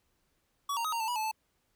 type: tone with pitch steps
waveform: square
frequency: 1133 / 927 / 1262 / 926 / 885 / 973 / 868 / 876 Hz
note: C#6 / A#5 / D#6 / A#5 / A5 / B5 / A5 / A5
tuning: +37 / -10 / +24 / -12 / +10 / -26 / -24 / -8 cents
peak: -31 dBFS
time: 0.69-1.314 s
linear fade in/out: 5 ms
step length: 78 ms
effects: pink hiss -75 dBFS RMS until 1.75 s

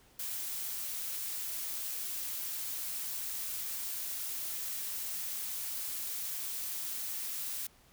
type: noise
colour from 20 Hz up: blue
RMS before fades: -38 dBFS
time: 0.19-7.67 s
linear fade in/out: 5 ms
effects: pink hiss -63 dBFS RMS until 7.92 s

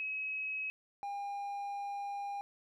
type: tone pair in turn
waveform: sine / triangle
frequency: 2557 / 805.4 Hz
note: D#7 / G5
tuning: +47 / +47 cents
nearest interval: octave + minor sixth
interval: 2000 cents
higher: first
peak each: -35 / -35 dBFS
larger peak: neither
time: 0-0.7 / 1.03-2.41 s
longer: second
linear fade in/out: 0 ms
effects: none

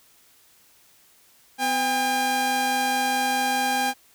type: tone pair together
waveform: sawtooth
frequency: 253.1 / 804 Hz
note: B3 / G5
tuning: +43 / +44 cents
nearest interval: octave + minor sixth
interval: 2001 cents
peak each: -26 / -18 dBFS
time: 1.58-3.94 s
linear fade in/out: 50 ms
effects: white hiss -57 dBFS RMS until 4.14 s

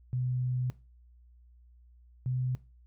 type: tone pair in turn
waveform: sine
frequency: 126 / 127.24 Hz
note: B2 / C3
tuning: +35 / -48 cents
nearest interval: unison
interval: 17 cents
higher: second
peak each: -28 dBFS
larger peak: neither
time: 0.13-0.7 / 2.26-2.55 s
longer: first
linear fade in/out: 0 ms
effects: noise-tail reverb RT60 0.3 s tail -18 dB re dry + added 60 Hz sine -55 dBFS peak until 2.86 s

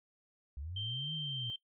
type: linear two-way sweep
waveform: sine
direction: up then down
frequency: 64.3 to 159.2 to 116.5 Hz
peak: -40 dBFS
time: 0.57-1.5 s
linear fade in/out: 0 ms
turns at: 1.14 s
type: tone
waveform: sine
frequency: 3136 Hz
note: G7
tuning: in tune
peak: -37 dBFS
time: 0.76-1.56 s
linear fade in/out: 5 ms
effects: noise-tail reverb RT60 0.1 s tail -18 dB re dry

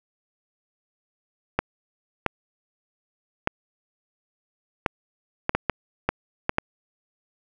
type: clicks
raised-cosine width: 0.5 ms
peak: -5 dBFS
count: 10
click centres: 1.59 / 2.263 / 3.474 / 4.862 / 5.494 / 5.55 / 5.697 / 6.09 / 6.494 / 6.584 s
effects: none

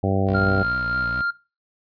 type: harmonic tone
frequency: 97 Hz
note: G2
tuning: 18 cents flat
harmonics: 1 / 2 / 3 / 4 / 5 / 6 / 7 / 8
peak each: -22 / -25 / -27 / -28 / -29 / -30 / -30 / -31 dBFS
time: 0.03-0.63 s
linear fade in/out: 5 ms
type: tone with vibrato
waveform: 15% pulse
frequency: 60.7 Hz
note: B1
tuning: 29 cents flat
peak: -24 dBFS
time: 0.27-1.22 s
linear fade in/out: 10 ms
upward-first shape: sine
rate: 4.6 Hz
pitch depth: 86 cents each way
type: tone with tremolo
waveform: triangle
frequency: 1396.9 Hz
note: F6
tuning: in tune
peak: -19 dBFS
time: 0.34-1.31 s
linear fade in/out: 10 ms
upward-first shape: sine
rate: 3.5 Hz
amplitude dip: 25%
effects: noise-tail reverb RT60 0.3 s tail -19 dB re dry + resampled to 11025 Hz

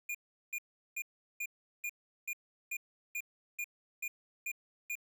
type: tone bursts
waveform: square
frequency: 2423 Hz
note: D#7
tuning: 47 cents flat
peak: -36 dBFS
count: 12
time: 0.09-4.954 s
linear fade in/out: 5 ms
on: 57 ms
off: 380 ms
effects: none

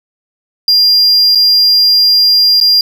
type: tone with dropouts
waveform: triangle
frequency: 4800 Hz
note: D8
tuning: 37 cents sharp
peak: -4 dBFS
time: 0.68-2.81 s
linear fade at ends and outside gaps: 2 ms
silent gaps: 1.35-1.355 / 2.602-2.611 s
effects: none

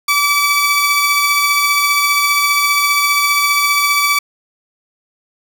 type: tone pair together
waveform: sawtooth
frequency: 1156 / 2297 Hz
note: D6 / D7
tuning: -28 / -39 cents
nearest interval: octave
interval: 1189 cents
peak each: -11 dBFS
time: 0.08-4.19 s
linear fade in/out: 5 ms
effects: none

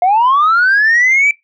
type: linear sweep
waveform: sine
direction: up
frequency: 695 to 2335 Hz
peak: -6 dBFS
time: 0.02-1.31 s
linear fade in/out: 2 ms
effects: noise-tail reverb RT60 0.2 s tail -23 dB re dry + tanh soft clip ceiling -5 dBFS

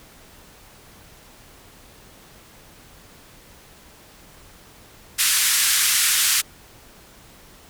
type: band-pass noise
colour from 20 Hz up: white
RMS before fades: -19 dBFS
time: 5.18-6.42 s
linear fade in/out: 20 ms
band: 1400 to 12000 Hz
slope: 24 dB/octave
effects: pink hiss -48 dBFS RMS until 7.69 s

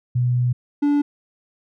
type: tone pair in turn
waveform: sine / triangle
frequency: 123.47 / 289.5 Hz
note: B2 / D4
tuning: 0 / -25 cents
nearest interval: octave + minor third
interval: 1475 cents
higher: second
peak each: -16 / -13 dBFS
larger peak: second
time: 0.15-0.53 / 0.82-1.02 s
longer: first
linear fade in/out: 10 ms
effects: none

